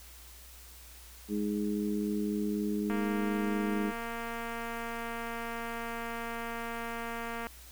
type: harmonic tone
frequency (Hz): 103.83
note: G#2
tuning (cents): 0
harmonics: 2 / 3 / 4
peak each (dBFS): -31 / -35 / -37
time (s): 1.28-3.93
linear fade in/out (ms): 50
type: click train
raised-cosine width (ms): 0.5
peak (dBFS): -24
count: 1061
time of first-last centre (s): 2.9-7.469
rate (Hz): 232
effects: added 60 Hz sine -52 dBFS peak until 7.71 s + white hiss -53 dBFS RMS until 7.71 s